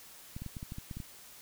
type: clicks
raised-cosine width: 5 ms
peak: -28 dBFS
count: 10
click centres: 0.365 / 0.42 / 0.463 / 0.568 / 0.629 / 0.721 / 0.784 / 0.912 / 0.97 / 1.002 s
effects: white hiss -53 dBFS RMS until 1.41 s